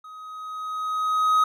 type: tone with level ramp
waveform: triangle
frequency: 1261 Hz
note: D#6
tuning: 23 cents sharp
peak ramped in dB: -38 to -13 dBFS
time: 0.04-1.44 s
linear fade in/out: 5 ms
effects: none